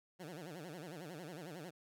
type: tone with vibrato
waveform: 15% pulse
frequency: 164.81 Hz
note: E3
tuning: in tune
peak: -40 dBFS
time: 0.19-1.71 s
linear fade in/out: 20 ms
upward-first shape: sine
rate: 11 Hz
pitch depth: 220 cents each way
effects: none